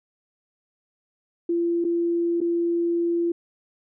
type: tone with dropouts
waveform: sine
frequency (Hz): 341.2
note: F4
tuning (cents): -40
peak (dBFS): -20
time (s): 1.49-3.32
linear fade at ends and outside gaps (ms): 5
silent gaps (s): 1.843-1.848 / 2.405-2.413
effects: none